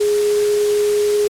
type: tone in noise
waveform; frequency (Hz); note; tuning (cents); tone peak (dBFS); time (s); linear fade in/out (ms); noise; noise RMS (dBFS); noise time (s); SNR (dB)
sine; 415.3; G#4; 0; -13; 0-1.28; 10; white; -29; 0-1.28; +13
effects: low-pass 10000 Hz 12 dB/octave + AAC 64 kbps